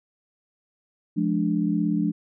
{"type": "chord", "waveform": "sine", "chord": "D diminished", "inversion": "first", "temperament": "equal with one note detuned", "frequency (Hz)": [174.61, 211.4, 293.7], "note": ["F3", "Ab3", "D4"], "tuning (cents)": [0, 31, 0], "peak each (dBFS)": -25, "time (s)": [1.16, 2.12], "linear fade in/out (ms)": 20, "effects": []}